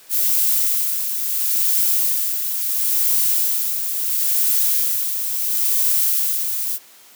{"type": "noise with tremolo", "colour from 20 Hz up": "violet", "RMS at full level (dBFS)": -17, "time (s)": [0.09, 6.79], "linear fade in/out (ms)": 50, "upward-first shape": "sine", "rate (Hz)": 0.73, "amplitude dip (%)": 50, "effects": ["white hiss -47 dBFS RMS until 7.15 s", "high-pass 200 Hz 12 dB/octave"]}